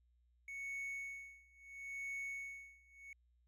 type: tone with tremolo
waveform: triangle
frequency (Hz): 2217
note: C#7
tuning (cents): 0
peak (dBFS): -39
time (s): 0.48-3.13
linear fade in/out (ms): 2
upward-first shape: sine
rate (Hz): 0.74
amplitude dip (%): 95
effects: added 60 Hz sine -70 dBFS peak until 3.47 s